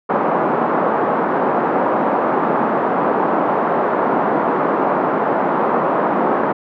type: band-pass noise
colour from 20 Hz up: white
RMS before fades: -17 dBFS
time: 0.09-6.53 s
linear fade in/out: 10 ms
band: 190 to 1100 Hz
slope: 24 dB/octave
effects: none